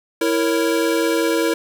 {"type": "chord", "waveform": "square", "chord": "A# diminished", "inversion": "second", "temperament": "equal with one note detuned", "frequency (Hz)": [329.6, 464.3, 554.4], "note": ["E4", "A#4", "C#5"], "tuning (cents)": [0, -7, 0], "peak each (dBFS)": [-20, -21, -25], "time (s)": [0.21, 1.54], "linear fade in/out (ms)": 5, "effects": []}